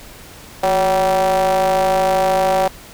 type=ring-modulated tone; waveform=square; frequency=98.5 Hz; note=G2; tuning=9 cents sharp; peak=-11 dBFS; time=0.63-2.68 s; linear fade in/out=5 ms; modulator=663 Hz; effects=pink hiss -39 dBFS RMS until 2.93 s